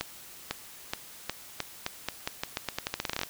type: accelerating click train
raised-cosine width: 0.2 ms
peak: -12 dBFS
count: 22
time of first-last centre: 0.01-3.234 s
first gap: 500 ms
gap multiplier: 0.85
effects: white hiss -48 dBFS RMS until 3.29 s